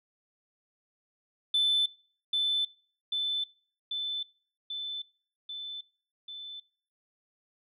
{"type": "tone with echo", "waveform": "sine", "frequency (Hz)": 3520, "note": "A7", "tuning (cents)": 0, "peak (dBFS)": -21, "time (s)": [1.54, 1.86], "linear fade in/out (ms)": 5, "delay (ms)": 790, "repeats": 6, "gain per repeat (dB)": -3, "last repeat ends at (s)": 6.6, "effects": ["noise-tail reverb RT60 0.5 s tail -25 dB re dry", "tanh soft clip ceiling -20 dBFS"]}